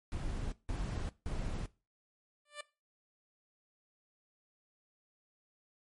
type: noise bursts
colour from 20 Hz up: brown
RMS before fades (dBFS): -37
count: 3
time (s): 0.12-1.66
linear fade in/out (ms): 0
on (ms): 400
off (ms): 170
type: tone with exponential growth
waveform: 10% pulse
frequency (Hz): 590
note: D5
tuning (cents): +8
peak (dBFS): -30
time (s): 2.45-2.61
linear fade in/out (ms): 5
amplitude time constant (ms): 33
effects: noise-tail reverb RT60 0.3 s tail -19 dB re dry + MP3 48 kbps